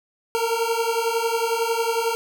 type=beating tone pair; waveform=25% pulse; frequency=453.9 / 464.9 Hz; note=A#4 / A#4; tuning=-46 / -5 cents; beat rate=11 Hz; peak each=-20 dBFS; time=0.35-2.15 s; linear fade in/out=0 ms; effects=none